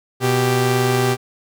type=tone pair together; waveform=sawtooth; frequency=123.54 / 392 Hz; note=B2 / G4; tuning=+1 / 0 cents; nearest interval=octave + minor sixth; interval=1999 cents; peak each=-14 dBFS; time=0.2-1.17 s; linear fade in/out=50 ms; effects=none